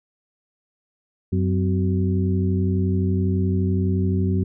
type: harmonic tone with a mistuned harmonic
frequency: 93.6 Hz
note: F#2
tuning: 20 cents sharp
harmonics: 1 / 2 / 3 / 4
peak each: -20 / -23 / -28 / -29 dBFS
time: 1.32-4.44 s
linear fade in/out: 10 ms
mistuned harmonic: 3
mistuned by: -140 cents
effects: none